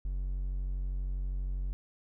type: tone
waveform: triangle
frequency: 46.25 Hz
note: F#1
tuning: in tune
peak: -29 dBFS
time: 0.05-1.73 s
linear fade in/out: 0 ms
effects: none